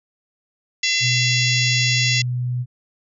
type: harmonic tone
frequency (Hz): 678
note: E5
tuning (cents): +49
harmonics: 3 / 4 / 5 / 6 / 7 / 8 / 9 / 10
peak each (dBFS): -23 / -23 / -25 / -27 / -26 / -27 / -32 / -28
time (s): 0.83-2.22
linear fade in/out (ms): 5
type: tone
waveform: sine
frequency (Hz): 123.9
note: B2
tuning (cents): +6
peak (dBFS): -20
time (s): 1-2.66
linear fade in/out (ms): 50
effects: none